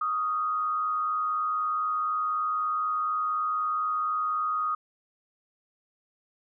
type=tone with frequency modulation; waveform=sine; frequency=1244.5 Hz; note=D#6; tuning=in tune; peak=-25 dBFS; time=0.01-4.75 s; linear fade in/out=5 ms; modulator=104 Hz; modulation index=0.49; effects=none